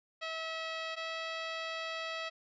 10% pulse tone pair in turn, 647 / 650.6 Hz, E5 / E5, -32 / -23 cents, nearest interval unison, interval 9 cents, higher second, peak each -28 dBFS, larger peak neither, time 0.21-0.96 / 0.96-2.3 s, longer second, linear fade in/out 20 ms, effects resampled to 16000 Hz

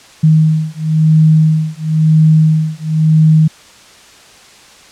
sine beating tone pair, 156.6 / 157.58 Hz, D#3 / D#3, +11 / +22 cents, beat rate 0.98 Hz, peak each -10 dBFS, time 0.23-3.48 s, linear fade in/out 10 ms, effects white hiss -40 dBFS RMS until 4.91 s + low-pass 7000 Hz 12 dB/octave

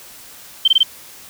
sine tone bursts, 3120 Hz, G7, 9 cents flat, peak -8 dBFS, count 4, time 0.65-0.832 s, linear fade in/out 5 ms, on 29 ms, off 22 ms, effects white hiss -40 dBFS RMS until 1.29 s

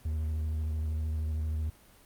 triangle tone with vibrato, 77.78 Hz, D#2, in tune, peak -27 dBFS, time 0.05-1.7 s, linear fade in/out 5 ms, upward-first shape square, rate 13 Hz, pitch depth 21 cents each way, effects pink hiss -58 dBFS RMS until 2.05 s + Opus 32 kbps

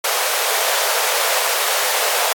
pink high-pass noise, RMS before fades -19 dBFS, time 0.04-2.33 s, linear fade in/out 5 ms, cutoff 470 Hz, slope 48 dB/octave, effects AAC 64 kbps

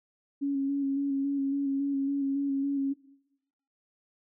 sine tone with vibrato, 277.2 Hz, C#4, in tune, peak -26 dBFS, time 0.41-2.94 s, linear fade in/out 20 ms, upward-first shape square, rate 3.6 Hz, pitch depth 21 cents each way, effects noise-tail reverb RT60 0.9 s tail -20 dB re dry

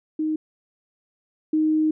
sine tone pair in turn, 311.1 / 311.1 Hz, D#4 / D#4, 0 / 0 cents, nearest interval unison, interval 0 cents, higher neither, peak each -21 / -17 dBFS, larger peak second, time 0.19-0.36 / 1.53-1.91 s, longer second, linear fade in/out 5 ms, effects none

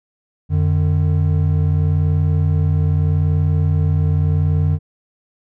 triangle tone pair together, 89.19 / 150 Hz, F2 / D3, +37 / +37 cents, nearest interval major sixth, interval 900 cents, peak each -13 / -15 dBFS, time 0.49-4.79 s, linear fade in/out 50 ms, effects none

